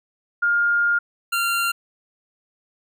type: tone pair in turn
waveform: sine / 25% pulse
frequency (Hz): 1412 / 1384.5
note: F6 / F6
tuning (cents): +19 / -15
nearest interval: unison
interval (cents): 34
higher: first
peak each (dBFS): -16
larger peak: neither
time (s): 0.42-0.99 / 1.32-1.72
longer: first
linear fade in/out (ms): 10
effects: none